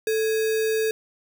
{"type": "tone with sample-and-hold", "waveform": "sine", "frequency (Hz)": 440, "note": "A4", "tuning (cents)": 0, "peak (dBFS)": -20, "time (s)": [0.07, 0.91], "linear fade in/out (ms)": 2, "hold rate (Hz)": 2100, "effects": []}